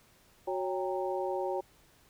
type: harmonic tone with a mistuned harmonic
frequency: 185 Hz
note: F#3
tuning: in tune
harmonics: 2 / 3 / 4 / 5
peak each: -34 / -35 / -37 / -40 dBFS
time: 0.47-1.61 s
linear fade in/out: 10 ms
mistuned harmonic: 4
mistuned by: +120 cents
effects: pink hiss -63 dBFS RMS until 2.09 s